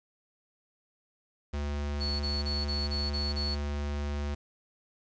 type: tone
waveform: square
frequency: 72.5 Hz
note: D2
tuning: 22 cents flat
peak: -31 dBFS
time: 1.53-4.35 s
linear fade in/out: 10 ms
type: tone bursts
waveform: sine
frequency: 4418 Hz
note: C#8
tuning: 7 cents flat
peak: -32 dBFS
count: 7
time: 2-3.556 s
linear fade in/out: 20 ms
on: 200 ms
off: 26 ms
effects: resampled to 16000 Hz + 9-bit